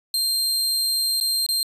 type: tone with dropouts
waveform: sawtooth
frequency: 4176 Hz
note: C8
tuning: 4 cents flat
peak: -17 dBFS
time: 0.14-1.63 s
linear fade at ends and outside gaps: 1 ms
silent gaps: 1.201-1.21 / 1.464-1.488 s
effects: resampled to 32000 Hz